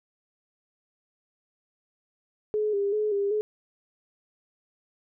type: tone with vibrato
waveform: sine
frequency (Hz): 413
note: G#4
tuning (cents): -10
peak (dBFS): -23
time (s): 2.54-3.41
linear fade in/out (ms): 0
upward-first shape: square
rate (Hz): 2.6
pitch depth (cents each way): 50
effects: none